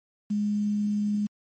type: tone with quantisation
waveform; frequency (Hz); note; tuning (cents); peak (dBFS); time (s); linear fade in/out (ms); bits
sine; 207.7; G#3; 0; -23; 0.3-1.27; 10; 8
effects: MP3 32 kbps